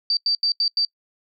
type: tone bursts at uneven times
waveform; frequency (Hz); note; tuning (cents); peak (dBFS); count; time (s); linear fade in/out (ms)
sine; 4645; D8; -20; -17; 5; 0.1-0.17 / 0.26-0.35 / 0.43-0.52 / 0.6-0.68 / 0.77-0.85; 2
effects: noise-tail reverb RT60 0.1 s tail -25 dB re dry